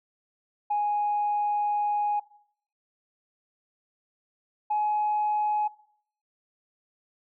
sine tone pair in turn, 830 / 842.6 Hz, G#5 / G#5, -1 / +25 cents, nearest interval unison, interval 26 cents, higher second, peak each -22 dBFS, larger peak neither, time 0.7-2.2 / 4.7-5.68 s, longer first, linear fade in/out 10 ms, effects noise-tail reverb RT60 0.6 s tail -19 dB re dry + tanh soft clip ceiling -19 dBFS

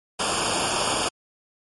pink noise with comb filter, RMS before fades -24 dBFS, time 0.19-1.09 s, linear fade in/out 10 ms, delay 0.5 ms, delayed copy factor -0.95, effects MP3 48 kbps

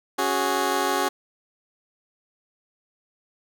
15% pulse chord, C# suspended fourth, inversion none, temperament just, 277.2 / 369.6 / 415.8 Hz, C#4 / F#4 / G#4, 0 / -2 / +2 cents, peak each -22 / -19 / -21 dBFS, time 0.18-1.09 s, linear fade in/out 10 ms, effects none

